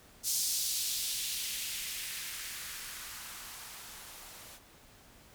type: noise with band-pass filter sweep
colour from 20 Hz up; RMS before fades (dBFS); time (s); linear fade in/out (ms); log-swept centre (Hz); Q
violet; -38; 0.23-4.6; 50; 5700 to 560; 1.4
effects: pink hiss -58 dBFS RMS until 5.34 s